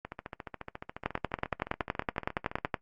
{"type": "two click trains", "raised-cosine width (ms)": 0.5, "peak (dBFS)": [-23, -13], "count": [38, 19], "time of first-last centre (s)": [[0.05, 2.656], [1.06, 2.742]], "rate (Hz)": [14.2, 10.7], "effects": ["noise-tail reverb RT60 0.1 s tail -19 dB re dry", "Opus 48 kbps"]}